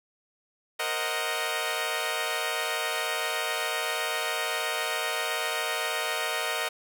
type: chord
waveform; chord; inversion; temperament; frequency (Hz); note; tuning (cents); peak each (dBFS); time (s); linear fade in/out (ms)
10% pulse; C half-diminished seventh; third; equal with one note detuned; 464.8 / 523.3 / 622.3 / 740; Bb4 / C5 / Eb5 / Gb5; -5 / 0 / 0 / 0; -25 / -29 / -23 / -25; 0.79-6.69; 10
effects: none